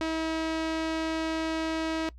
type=tone with low-pass filter; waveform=sawtooth; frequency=321.2 Hz; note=E4; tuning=45 cents flat; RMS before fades=-30 dBFS; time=0.01-2.09 s; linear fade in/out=0 ms; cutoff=4900 Hz; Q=0.93; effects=noise-tail reverb RT60 0.1 s tail -21 dB re dry + added 60 Hz sine -45 dBFS peak until 2.18 s